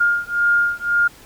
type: beating tone pair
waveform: sine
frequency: 1412 / 1413.9 Hz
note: F6 / F6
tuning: +19 / +21 cents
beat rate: 1.9 Hz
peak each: -18 dBFS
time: 0-1.08 s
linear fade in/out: 10 ms
effects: pink hiss -45 dBFS RMS until 1.25 s